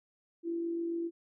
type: tone with amplitude modulation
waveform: sine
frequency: 336.9 Hz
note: E4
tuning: 38 cents sharp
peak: -30 dBFS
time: 0.43-1.11 s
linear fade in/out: 50 ms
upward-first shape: sine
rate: 47.4 Hz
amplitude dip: 35%
effects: none